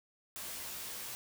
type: noise with comb filter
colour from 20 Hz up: white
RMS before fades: -43 dBFS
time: 0.36-1.15 s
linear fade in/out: 0 ms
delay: 16 ms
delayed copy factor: +0.75
effects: none